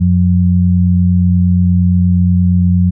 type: tone pair together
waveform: sine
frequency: 90.6 / 179.12 Hz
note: F#2 / F3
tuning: -36 / +44 cents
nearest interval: octave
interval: 1180 cents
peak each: -10 dBFS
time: 0-2.91 s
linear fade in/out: 20 ms
effects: none